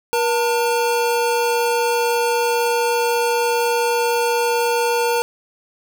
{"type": "tone pair together", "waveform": "square", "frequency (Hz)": [477.3, 901], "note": ["A#4", "A5"], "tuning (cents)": [41, 41], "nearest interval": "major seventh", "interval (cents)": 1100, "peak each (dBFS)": [-19, -21], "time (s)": [0.13, 5.22], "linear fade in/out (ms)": 0, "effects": []}